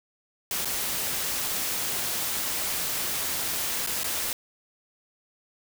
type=noise with dropouts; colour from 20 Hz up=white; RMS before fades=-29 dBFS; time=0.51-4.33 s; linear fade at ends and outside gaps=1 ms; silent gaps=0.648-0.655 / 3.864-3.872 / 4.034-4.042 s; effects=none